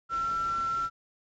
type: tone in noise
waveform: sine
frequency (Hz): 1351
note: E6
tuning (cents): +42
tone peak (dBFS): -27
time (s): 0.09-0.9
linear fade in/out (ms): 50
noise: pink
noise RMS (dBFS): -45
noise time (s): 0.09-0.9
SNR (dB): +15
effects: resampled to 16000 Hz